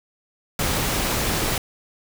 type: noise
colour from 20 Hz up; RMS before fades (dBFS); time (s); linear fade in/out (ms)
pink; -23; 0.59-1.58; 2
effects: none